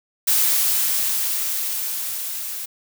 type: noise with level ramp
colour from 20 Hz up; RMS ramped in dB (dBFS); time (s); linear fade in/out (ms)
blue; -17 to -30; 0.27-2.66; 10
effects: none